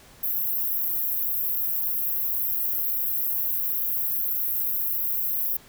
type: high-pass noise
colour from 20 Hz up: pink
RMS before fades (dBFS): -26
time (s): 0.23-5.57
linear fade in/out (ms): 5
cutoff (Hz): 12000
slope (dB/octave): 96
effects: pink hiss -51 dBFS RMS until 5.68 s